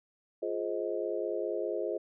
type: chord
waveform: sine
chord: F minor seventh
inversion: none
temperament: just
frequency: 349.2 / 419.1 / 523.8 / 628.6 Hz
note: F4 / Ab4 / C5 / Eb5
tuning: 0 / +16 / +2 / +18 cents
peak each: -36 / -35 / -37 / -37 dBFS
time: 0.42-1.98 s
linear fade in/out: 10 ms
effects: none